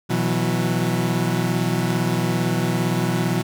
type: chord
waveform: 30% pulse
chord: B suspended fourth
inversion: none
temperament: equal with one note detuned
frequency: 123.47 / 164.81 / 182.45 Hz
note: B2 / E3 / F#3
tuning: 0 / 0 / -24 cents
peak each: -21 dBFS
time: 0.09-3.43 s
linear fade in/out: 20 ms
effects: none